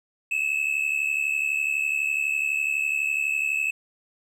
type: tone pair together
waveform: triangle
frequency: 2565 / 2637 Hz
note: E7 / E7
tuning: -48 / 0 cents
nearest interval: unison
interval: 48 cents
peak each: -24 dBFS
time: 0.31-3.71 s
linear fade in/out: 5 ms
effects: none